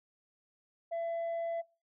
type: tone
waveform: sine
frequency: 671 Hz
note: E5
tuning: 31 cents sharp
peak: -30 dBFS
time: 0.91-1.62 s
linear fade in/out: 20 ms
effects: noise-tail reverb RT60 0.3 s tail -23 dB re dry + tanh soft clip ceiling -32 dBFS